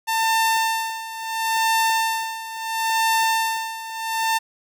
sawtooth tone with tremolo, 897 Hz, A5, 33 cents sharp, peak -13 dBFS, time 0.07-4.39 s, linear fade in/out 20 ms, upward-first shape sine, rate 0.73 Hz, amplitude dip 80%, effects none

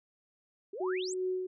sine exponential sweep, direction up, 363.6 to 8440 Hz, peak -38 dBFS, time 0.73-1.14 s, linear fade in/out 5 ms
sine tone with tremolo, 370 Hz, F#4, in tune, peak -29 dBFS, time 0.8-1.47 s, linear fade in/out 10 ms, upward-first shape sine, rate 2.6 Hz, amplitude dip 45%
effects none

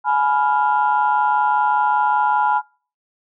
sine chord, F diminished, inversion first, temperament equal with one note detuned, 842.7 / 987.8 / 1396.9 Hz, Ab5 / Cb6 / F6, +25 / 0 / 0 cents, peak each -17 / -18 / -23 dBFS, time 0.04-2.62 s, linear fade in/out 50 ms, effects noise-tail reverb RT60 0.4 s tail -24 dB re dry + tanh soft clip ceiling -5 dBFS

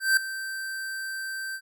square tone with ADSR envelope, 1559 Hz, G6, 10 cents flat, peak -17 dBFS, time 0-1.61 s, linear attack 170 ms, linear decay 3 ms, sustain -15 dB, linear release 63 ms, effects none

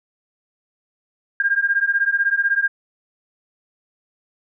sine beating tone pair, 1602 / 1618 Hz, G6 / G#6, +37 / -46 cents, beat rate 16 Hz, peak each -19 dBFS, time 1.4-2.68 s, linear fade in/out 2 ms, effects none

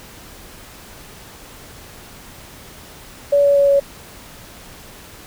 sine tone with pitch steps, 570 / 566.4 / 562.8 / 559.2 Hz, C#5 / C#5 / C#5 / C#5, +48 / +37 / +26 / +15 cents, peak -10 dBFS, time 3.32-3.8 s, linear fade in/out 10 ms, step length 120 ms, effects pink hiss -40 dBFS RMS until 5.26 s

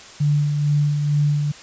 sine tone with tremolo, 146.83 Hz, D3, in tune, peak -14 dBFS, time 0.2-1.52 s, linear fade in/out 10 ms, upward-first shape sine, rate 2.2 Hz, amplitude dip 40%, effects white hiss -41 dBFS RMS until 1.62 s + resampled to 16000 Hz

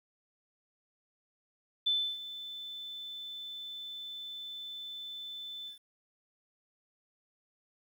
sine tone with ADSR envelope, 3520 Hz, A7, in tune, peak -25 dBFS, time 1.86-5.79 s, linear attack 11 ms, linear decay 300 ms, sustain -15 dB, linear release 120 ms, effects 10-bit

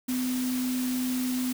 sine tone in noise, 253.1 Hz, B3, 43 cents sharp, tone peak -26 dBFS, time 0.08-1.53 s, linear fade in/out 10 ms, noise white, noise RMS -37 dBFS, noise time 0.08-1.53 s, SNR +8 dB, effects none

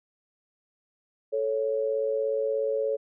sine tone pair together, 438.2 / 555 Hz, A4 / C#5, -7 / +2 cents, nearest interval major third, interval 409 cents, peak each -27 dBFS, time 1.32-2.97 s, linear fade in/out 20 ms, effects none

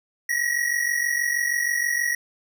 square tone pair together, 1883.7 / 1930 Hz, A#6 / B6, +18 / -40 cents, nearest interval unison, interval 42 cents, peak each -25 dBFS, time 0.29-2.15 s, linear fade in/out 5 ms, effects none

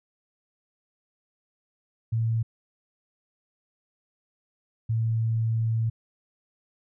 sine tone pair in turn, 113.5 / 112.98 Hz, A#2 / A2, -46 / +46 cents, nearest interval unison, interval 8 cents, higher first, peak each -22 dBFS, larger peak neither, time 2.12-2.43 / 4.89-5.9 s, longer second, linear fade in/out 10 ms, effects none

